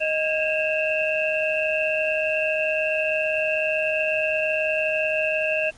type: tone cluster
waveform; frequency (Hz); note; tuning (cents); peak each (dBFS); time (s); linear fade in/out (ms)
sine; 624 / 1628 / 2581 / 2730; D#5 / G#6 / E7 / F7; +5 / -35 / -37 / -40; -23 / -31 / -27 / -26; 0-5.71; 20
effects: pink hiss -51 dBFS RMS until 5.77 s + MP3 48 kbps